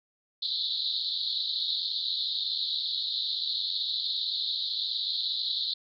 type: band-pass noise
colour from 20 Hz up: white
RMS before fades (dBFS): -31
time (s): 0.42-5.74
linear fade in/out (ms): 5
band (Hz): 3600 to 4300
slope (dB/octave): 96
effects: none